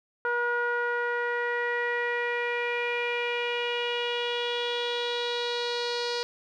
sawtooth tone with low-pass filter sweep, 480 Hz, B4, 49 cents flat, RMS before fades -29 dBFS, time 0.25-6.23 s, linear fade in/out 0 ms, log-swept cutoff 1400 to 4600 Hz, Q 4.6, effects none

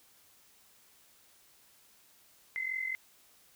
sine tone pair together, 2049 / 2093 Hz, C7 / C7, -37 / 0 cents, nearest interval unison, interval 37 cents, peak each -34 / -38 dBFS, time 2.56-2.95 s, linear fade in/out 0 ms, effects white hiss -63 dBFS RMS until 3.55 s

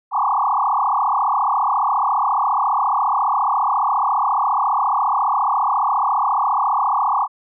sine tone with frequency modulation, 977 Hz, B5, 19 cents flat, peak -15 dBFS, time 0.11-7.28 s, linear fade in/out 50 ms, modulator 34.5 Hz, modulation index 5.7, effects none

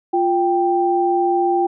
sine tone pair together, 350 / 785.7 Hz, F4 / G5, +4 / +4 cents, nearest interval octave + major second, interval 1400 cents, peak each -17 dBFS, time 0.13-1.67 s, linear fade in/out 10 ms, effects none

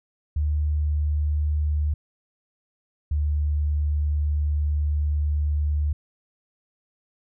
sine tone pair in turn, 74.9 / 74.25 Hz, D2 / D2, +35 / +20 cents, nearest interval unison, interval 15 cents, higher first, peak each -20 dBFS, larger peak neither, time 0.36-1.94 / 3.11-5.93 s, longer second, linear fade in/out 5 ms, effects none

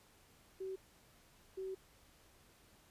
sine tone bursts at uneven times, 380.5 Hz, F#4, 48 cents sharp, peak -40 dBFS, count 2, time 0.6-0.76 / 1.57-1.75 s, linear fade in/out 10 ms, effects pink hiss -66 dBFS RMS until 2.9 s + resampled to 32000 Hz

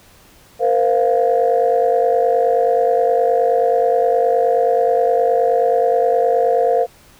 sine chord, Bb suspended second, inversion none, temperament equal with one note detuned, 466.2 / 515.7 / 698.5 Hz, Bb4 / C5 / F5, 0 / -25 / 0 cents, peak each -16 dBFS, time 0.59-6.87 s, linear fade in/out 50 ms, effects tanh soft clip ceiling -5 dBFS + pink hiss -48 dBFS RMS until 7.19 s

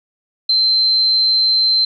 sine tone, 4107 Hz, C8, 33 cents flat, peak -11 dBFS, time 0.49-1.85 s, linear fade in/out 5 ms, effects none

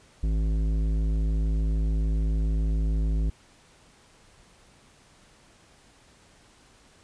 sine tone with tanh clipping, 53.4 Hz, G#1, 49 cents sharp, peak -24 dBFS, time 0.23-3.3 s, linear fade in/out 5 ms, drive 13 dB, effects pink hiss -57 dBFS RMS until 7.03 s + resampled to 22050 Hz

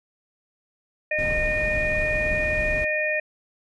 harmonic tone, 612 Hz, D#5, 29 cents flat, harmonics 1 / 3 / 4, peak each -26 / -26 / -26 dBFS, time 1.11-3.2 s, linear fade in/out 5 ms
brown noise, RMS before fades -30 dBFS, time 1.18-2.85 s, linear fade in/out 10 ms
effects resampled to 24000 Hz

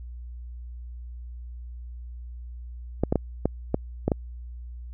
clicks, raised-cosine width 2 ms, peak -8 dBFS, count 7, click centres 3.036 / 3.125 / 3.157 / 3.456 / 3.744 / 4.08 / 4.118 s, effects added 60 Hz sine -36 dBFS peak until 4.93 s

